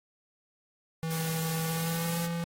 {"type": "tone with pitch glide", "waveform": "square", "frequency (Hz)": [162.3, 169.29], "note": ["E3", "E3"], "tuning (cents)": [-27, 46], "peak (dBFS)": -31, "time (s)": [1.03, 2.44], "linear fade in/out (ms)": 0, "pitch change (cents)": 73, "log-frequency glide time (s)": [1.64, 2.21]}
{"type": "noise", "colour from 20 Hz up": "white", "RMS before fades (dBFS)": -38, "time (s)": [1.1, 2.27], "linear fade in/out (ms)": 10}
{"effects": ["AAC 48 kbps"]}